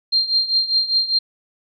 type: tone with tremolo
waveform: sine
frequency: 4186 Hz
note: C8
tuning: in tune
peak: -12 dBFS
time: 0.12-1.19 s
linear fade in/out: 10 ms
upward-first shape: triangle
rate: 5 Hz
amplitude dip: 85%
effects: none